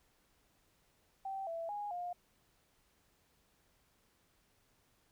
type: tone with pitch steps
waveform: sine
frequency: 776 / 665 / 825 / 708 Hz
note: G5 / E5 / G#5 / F5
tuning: -18 / +15 / -12 / +23 cents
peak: -38 dBFS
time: 1.25-2.13 s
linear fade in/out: 5 ms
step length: 220 ms
effects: pink hiss -73 dBFS RMS until 5.11 s